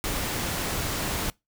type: noise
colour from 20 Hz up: pink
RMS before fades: -29 dBFS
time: 0.04-1.3 s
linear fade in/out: 0 ms
effects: noise-tail reverb RT60 0.2 s tail -24 dB re dry